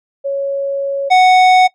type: tone pair in turn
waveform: sine / square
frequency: 554.4 / 740 Hz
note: C#5 / F#5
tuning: 0 / 0 cents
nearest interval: perfect fourth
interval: 500 cents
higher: second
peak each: -15 / -6 dBFS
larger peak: second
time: 0.24-1.1 / 1.1-1.68 s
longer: first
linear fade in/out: 20 ms
effects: noise-tail reverb RT60 0.1 s tail -21 dB re dry + low-pass 4000 Hz 12 dB/octave